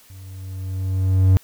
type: tone with level ramp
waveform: triangle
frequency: 94.2 Hz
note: F#2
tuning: 32 cents sharp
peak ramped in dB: -36 to -7 dBFS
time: 0.1-1.37 s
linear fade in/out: 0 ms
effects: white hiss -51 dBFS RMS until 1.43 s